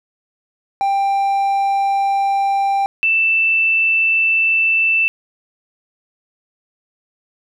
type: tone pair in turn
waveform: triangle / sine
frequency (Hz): 790 / 2657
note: G5 / E7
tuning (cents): +13 / +13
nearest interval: octave + major sixth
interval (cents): 2100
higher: second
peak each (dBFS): -12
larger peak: neither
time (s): 0.81-2.86 / 3.03-5.08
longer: neither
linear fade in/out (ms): 0
effects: none